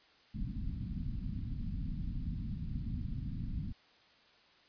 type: low-pass noise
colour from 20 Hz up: pink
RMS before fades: -38 dBFS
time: 0.34-3.73 s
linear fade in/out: 20 ms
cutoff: 250 Hz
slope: 48 dB/octave
effects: white hiss -64 dBFS RMS until 4.68 s + resampled to 11025 Hz